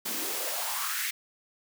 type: noise with high-pass filter sweep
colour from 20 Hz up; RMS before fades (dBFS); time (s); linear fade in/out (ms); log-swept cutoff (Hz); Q
white; -32; 0.05-1.11; 10; 210 to 2100; 3.5
effects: none